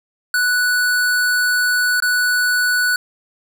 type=tone with dropouts; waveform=square; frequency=1480 Hz; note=F#6; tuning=in tune; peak=-15 dBFS; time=0.34-2.96 s; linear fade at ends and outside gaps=2 ms; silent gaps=2.002-2.023 s; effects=none